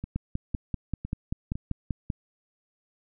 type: two click trains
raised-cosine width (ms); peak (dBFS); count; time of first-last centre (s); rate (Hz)
5; -21 / -16; 4 / 11; 0.04-1.555 / 0.16-2.102; 1.98 / 5.15
effects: none